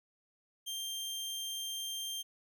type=tone; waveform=sawtooth; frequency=3174 Hz; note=G7; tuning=21 cents sharp; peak=-34 dBFS; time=0.66-2.23 s; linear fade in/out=20 ms; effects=none